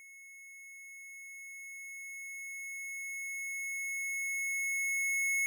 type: tone with level ramp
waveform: square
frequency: 2188 Hz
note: C#7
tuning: 23 cents flat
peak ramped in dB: -52 to -29 dBFS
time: 0-5.46 s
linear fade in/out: 0 ms
effects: none